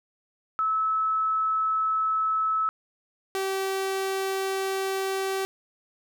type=tone pair in turn; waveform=sine / sawtooth; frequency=1300 / 385.5 Hz; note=E6 / G4; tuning=-24 / -29 cents; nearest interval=octave + major sixth; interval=2105 cents; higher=first; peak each=-22 dBFS; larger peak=neither; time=0.59-2.69 / 3.35-5.45 s; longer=neither; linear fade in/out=0 ms; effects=none